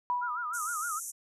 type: tone with exponential decay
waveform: sine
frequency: 980 Hz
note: B5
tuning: 14 cents flat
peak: -25 dBFS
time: 0.1-0.89 s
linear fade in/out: 0 ms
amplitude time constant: 170 ms
type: tone with vibrato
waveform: sine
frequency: 1318 Hz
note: E6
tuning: 1 cent flat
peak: -32 dBFS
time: 0.21-1 s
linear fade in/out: 20 ms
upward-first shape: sine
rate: 6.5 Hz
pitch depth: 150 cents each way
type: band-pass noise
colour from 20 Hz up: pink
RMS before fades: -39 dBFS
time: 0.53-1.12 s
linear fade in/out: 20 ms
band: 6000 to 12000 Hz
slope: 96 dB/octave
effects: none